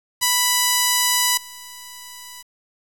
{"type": "tone with level steps", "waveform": "5% pulse", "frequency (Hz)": 987.8, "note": "B5", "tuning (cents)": 0, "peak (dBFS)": [-4, -24], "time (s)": [0.21, 2.43], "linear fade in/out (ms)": 20, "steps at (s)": 1.37, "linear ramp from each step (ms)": 5, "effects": ["7-bit"]}